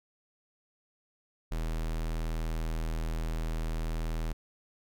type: tone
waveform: square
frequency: 40.27 Hz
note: E1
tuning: 40 cents flat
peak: -31 dBFS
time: 1.51-4.33 s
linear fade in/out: 10 ms
effects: none